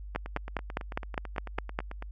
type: two click trains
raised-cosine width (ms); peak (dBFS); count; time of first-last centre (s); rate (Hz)
0.5; -24 / -14; 18 / 9; 0.15-2.024 / 0.16-1.789; 9.07 / 4.91
effects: added 50 Hz sine -39 dBFS peak until 2.11 s